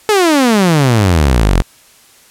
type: exponential sweep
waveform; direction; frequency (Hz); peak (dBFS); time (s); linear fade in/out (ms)
sawtooth; down; 440 to 40; -4; 0.09-1.62; 0
effects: white hiss -45 dBFS RMS until 2.3 s + low-pass 12000 Hz 12 dB/octave